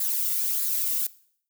violet noise with flanger, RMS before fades -26 dBFS, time 0-1.07 s, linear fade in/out 5 ms, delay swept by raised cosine 0.34 to 1.26 ms, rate 1.6 Hz, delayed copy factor -0.5, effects noise-tail reverb RT60 0.6 s tail -20 dB re dry

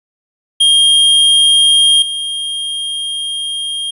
square tone with level steps, 3224 Hz, G7, 48 cents sharp, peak -7 / -18 dBFS, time 0.6-3.91 s, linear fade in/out 10 ms, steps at 2.02 s, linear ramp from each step 2 ms, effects resampled to 24000 Hz

